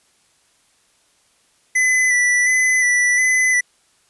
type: tone with vibrato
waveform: square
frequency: 1993 Hz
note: B6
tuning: 15 cents sharp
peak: -14 dBFS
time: 1.75-3.61 s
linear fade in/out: 10 ms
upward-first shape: square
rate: 1.4 Hz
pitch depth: 21 cents each way
effects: white hiss -59 dBFS RMS until 4.09 s + resampled to 24000 Hz